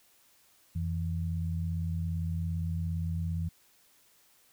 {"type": "tone pair together", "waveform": "sine", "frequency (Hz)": [87.31, 164.81], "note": ["F2", "E3"], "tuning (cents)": [0, 0], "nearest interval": "major seventh", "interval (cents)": 1100, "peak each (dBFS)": [-31, -34], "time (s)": [0.75, 3.49], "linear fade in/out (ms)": 10, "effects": ["white hiss -64 dBFS RMS until 4.52 s"]}